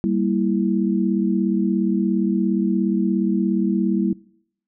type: chord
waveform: sine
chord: E diminished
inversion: first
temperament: equal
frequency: 196 / 233.1 / 329.6 Hz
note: G3 / Bb3 / E4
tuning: 0 / 0 / 0 cents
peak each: -20 / -23 / -23 dBFS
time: 0.04-4.13 s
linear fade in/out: 0 ms
effects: noise-tail reverb RT60 0.7 s tail -23 dB re dry